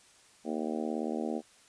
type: harmonic tone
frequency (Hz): 77.78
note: D#2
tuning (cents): 0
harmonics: 3 / 4 / 5 / 6 / 7 / 8 / 9 / 10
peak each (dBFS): -35 / -37 / -39 / -41 / -42 / -43 / -44 / -45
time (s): 0.44-1.42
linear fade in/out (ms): 50
effects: white hiss -60 dBFS RMS until 1.68 s + resampled to 22050 Hz